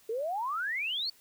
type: exponential sweep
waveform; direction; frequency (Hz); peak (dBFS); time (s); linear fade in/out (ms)
sine; up; 426.7 to 4580; -30; 0.09-1.1; 5
effects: white hiss -61 dBFS RMS until 1.2 s